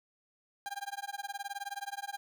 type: tone with tremolo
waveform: 30% pulse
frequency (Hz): 802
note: G5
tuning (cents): +39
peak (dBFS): -32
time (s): 0.66-2.17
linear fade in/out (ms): 0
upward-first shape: sine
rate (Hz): 19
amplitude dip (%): 100
effects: none